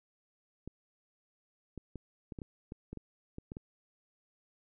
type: clicks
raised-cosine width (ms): 3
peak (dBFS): -29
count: 12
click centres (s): 0.676 / 1.777 / 1.957 / 2.322 / 2.388 / 2.418 / 2.721 / 2.93 / 2.973 / 3.384 / 3.519 / 3.569
effects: none